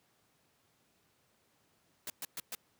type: noise bursts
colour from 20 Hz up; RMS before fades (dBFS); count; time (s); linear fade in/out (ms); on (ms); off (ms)
white; -40; 4; 2.07-2.55; 2; 30; 120
effects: pink hiss -72 dBFS RMS until 2.79 s + high-pass 100 Hz 12 dB/octave